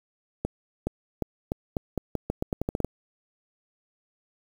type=accelerating click train; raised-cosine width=2 ms; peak=-13 dBFS; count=15; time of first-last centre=0.45-2.846 s; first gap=420 ms; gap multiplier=0.84; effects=7-bit